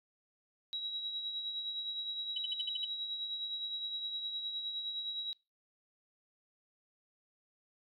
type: tone with tremolo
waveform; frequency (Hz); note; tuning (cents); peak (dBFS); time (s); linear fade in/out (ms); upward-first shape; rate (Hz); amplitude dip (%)
sine; 3865; B7; -38; -34; 0.73-5.33; 0; triangle; 9.7; 50
type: tone bursts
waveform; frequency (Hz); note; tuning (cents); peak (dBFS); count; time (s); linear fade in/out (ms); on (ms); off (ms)
sine; 3023; F#7; +36; -32; 7; 2.36-2.849; 5; 21; 57
effects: noise-tail reverb RT60 0.3 s tail -23 dB re dry + tanh soft clip ceiling -24 dBFS